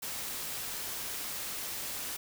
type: noise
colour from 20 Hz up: white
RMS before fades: -38 dBFS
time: 0.02-2.17 s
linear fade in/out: 10 ms
effects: none